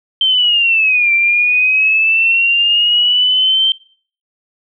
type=linear two-way sweep; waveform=sine; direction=down then up; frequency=3136 to 2348 to 3136 Hz; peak=-9 dBFS; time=0.21-3.72 s; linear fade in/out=2 ms; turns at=1.12 s; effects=noise-tail reverb RT60 0.5 s tail -24 dB re dry